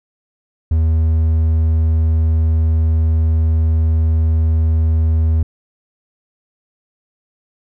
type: tone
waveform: triangle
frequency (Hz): 80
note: D#2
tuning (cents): +49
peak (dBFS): -9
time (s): 0.71-5.43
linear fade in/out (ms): 5
effects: none